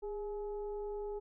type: tone with frequency modulation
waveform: sine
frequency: 410.8 Hz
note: G#4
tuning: 19 cents flat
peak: -37 dBFS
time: 0.02-1.2 s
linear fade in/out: 20 ms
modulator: 436 Hz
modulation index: 0.54
effects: none